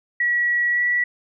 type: tone with pitch glide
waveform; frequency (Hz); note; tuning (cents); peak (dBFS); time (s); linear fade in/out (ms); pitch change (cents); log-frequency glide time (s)
sine; 1927 to 1946; B6 to B6; -43 to -26; -17; 0.2-1.04; 5; +17; 0.71-0.82
effects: none